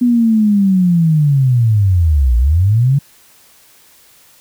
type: linear two-way sweep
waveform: sine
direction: down then up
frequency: 247.4 to 56.6 to 144.5 Hz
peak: -8 dBFS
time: 0.01-2.99 s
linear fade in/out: 10 ms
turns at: 2.37 s
effects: white hiss -47 dBFS RMS until 4.4 s